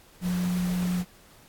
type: tone in noise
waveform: sine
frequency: 179.4 Hz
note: F3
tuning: 47 cents sharp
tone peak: -24 dBFS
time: 0.21-1.05 s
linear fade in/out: 50 ms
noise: pink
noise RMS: -39 dBFS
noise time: 0.21-1.05 s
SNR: +12 dB
effects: pink hiss -55 dBFS RMS until 1.48 s + AAC 64 kbps